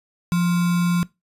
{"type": "tone with sample-and-hold", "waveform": "sine", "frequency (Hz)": 174.61, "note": "F3", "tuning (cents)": 0, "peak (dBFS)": -16, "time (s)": [0.32, 1.03], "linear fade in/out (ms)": 0, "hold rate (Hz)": 1225, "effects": ["noise-tail reverb RT60 0.2 s tail -20 dB re dry", "resampled to 32000 Hz"]}